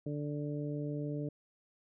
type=harmonic tone; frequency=146.83 Hz; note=D3; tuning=in tune; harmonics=1 / 2 / 3 / 4; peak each=-37 / -39 / -43 / -46 dBFS; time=0.06-1.29 s; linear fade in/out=5 ms; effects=none